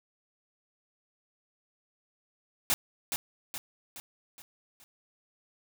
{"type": "noise with echo", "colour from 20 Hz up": "white", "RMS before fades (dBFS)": -26, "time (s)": [2.7, 2.74], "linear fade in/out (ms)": 0, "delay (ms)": 420, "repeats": 5, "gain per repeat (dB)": -6, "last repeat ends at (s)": 4.84, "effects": []}